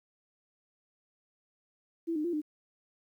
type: tone with pitch steps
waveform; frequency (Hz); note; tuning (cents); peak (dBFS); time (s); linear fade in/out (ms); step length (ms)
sine; 332.4 / 303.8 / 345.6 / 302.7; E4 / D#4 / F4 / D#4; +15 / -41 / -18 / -48; -29; 2.07-2.418; 20; 87
effects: 11-bit